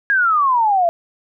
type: exponential sweep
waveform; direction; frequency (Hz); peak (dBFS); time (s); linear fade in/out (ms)
sine; down; 1661.2 to 664; -12; 0.1-0.89; 0
effects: none

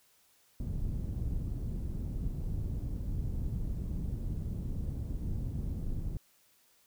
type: low-pass noise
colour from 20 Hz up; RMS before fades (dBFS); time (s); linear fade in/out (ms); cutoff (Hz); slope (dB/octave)
pink; -35; 0.6-6.17; 2; 160; 12
effects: white hiss -67 dBFS RMS until 6.86 s

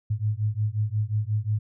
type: beating tone pair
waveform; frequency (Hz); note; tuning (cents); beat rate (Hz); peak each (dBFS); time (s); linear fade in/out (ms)
sine; 103.9 / 109.5; G#2 / A2; +1 / -8; 5.6; -26; 0.1-1.59; 10
effects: none

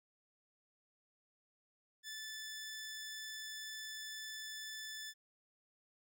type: tone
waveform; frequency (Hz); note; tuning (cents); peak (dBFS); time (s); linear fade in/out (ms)
15% pulse; 1749; A6; -11; -38; 2.03-5.14; 50
effects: none

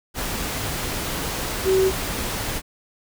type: tone in noise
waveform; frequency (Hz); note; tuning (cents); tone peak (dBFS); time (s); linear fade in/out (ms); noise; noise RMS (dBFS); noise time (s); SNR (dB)
sine; 380; F#4; +46; -15; 1.64-1.92; 50; pink; -27; 0.14-2.62; +9
effects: none

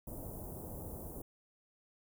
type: band-stop noise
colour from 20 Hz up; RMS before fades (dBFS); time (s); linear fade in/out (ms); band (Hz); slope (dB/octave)
pink; -45; 0.07-1.22; 5; 760 to 11000; 24
effects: none

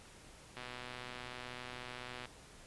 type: click train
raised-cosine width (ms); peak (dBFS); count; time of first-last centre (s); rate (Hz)
0.3; -29; 210; 0.57-2.255; 124
effects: pink hiss -57 dBFS RMS until 2.66 s + resampled to 24000 Hz

